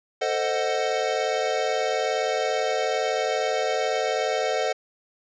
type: chord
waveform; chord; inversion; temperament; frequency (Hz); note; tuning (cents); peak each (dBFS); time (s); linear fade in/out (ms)
square; A diminished seventh; none; equal with one note detuned; 445.6 / 523.3 / 622.3 / 740; A4 / C5 / Eb5 / Gb5; +22 / 0 / 0 / 0; -29; 0.21-4.73; 10
effects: resampled to 16000 Hz